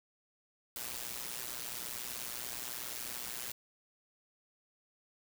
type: noise with amplitude modulation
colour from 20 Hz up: white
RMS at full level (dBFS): -38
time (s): 0.76-3.52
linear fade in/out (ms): 2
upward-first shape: sine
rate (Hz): 121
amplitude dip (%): 80
effects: none